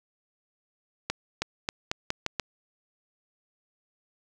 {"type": "accelerating click train", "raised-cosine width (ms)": 0.2, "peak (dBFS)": -10, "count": 7, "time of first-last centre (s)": [1.1, 2.397], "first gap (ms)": 320, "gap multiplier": 0.84, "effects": []}